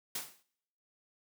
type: noise with exponential decay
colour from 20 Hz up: white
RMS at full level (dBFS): -34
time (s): 0.15-0.43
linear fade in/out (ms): 5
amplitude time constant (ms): 59
effects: noise-tail reverb RT60 0.8 s tail -25 dB re dry + high-pass 150 Hz 12 dB/octave